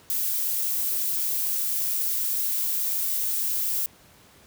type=noise; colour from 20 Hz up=violet; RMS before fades=-26 dBFS; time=0.1-3.86 s; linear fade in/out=0 ms; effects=pink hiss -54 dBFS RMS until 4.46 s + high-pass 60 Hz 12 dB/octave